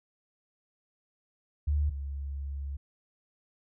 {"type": "tone pair in turn", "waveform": "sine", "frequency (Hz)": [73.42, 69.77], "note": ["D2", "C#2"], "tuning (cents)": [0, 12], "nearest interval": "minor second", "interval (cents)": 88, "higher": "first", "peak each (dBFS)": [-24, -33], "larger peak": "first", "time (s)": [[1.67, 1.9], [1.9, 2.77]], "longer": "second", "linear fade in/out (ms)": 10, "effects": []}